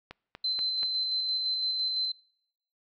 click train, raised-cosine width 0.3 ms, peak -25 dBFS, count 4, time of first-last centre 0.11-0.831 s, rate 4.16 Hz
sine tone with tremolo, 4073 Hz, C8, 47 cents flat, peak -26 dBFS, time 0.44-2.12 s, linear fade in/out 5 ms, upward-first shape square, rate 5.9 Hz, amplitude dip 25%
effects noise-tail reverb RT60 0.8 s tail -26 dB re dry

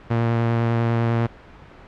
sawtooth tone with vibrato, 116.2 Hz, A#2, 5 cents flat, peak -14 dBFS, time 0.1-1.27 s, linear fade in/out 10 ms, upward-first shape square, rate 10 Hz, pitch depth 10 cents each way, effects pink hiss -44 dBFS RMS until 1.87 s + low-pass 2000 Hz 12 dB/octave

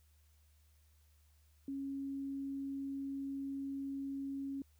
sine tone, 274.6 Hz, C#4, 16 cents flat, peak -38 dBFS, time 1.68-4.62 s, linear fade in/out 2 ms, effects added 75 Hz sine -65 dBFS peak until 4.79 s + white hiss -75 dBFS RMS until 4.79 s

